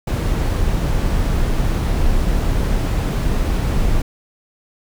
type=noise; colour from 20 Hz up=brown; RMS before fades=-17 dBFS; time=0.07-4.02 s; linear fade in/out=5 ms; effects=none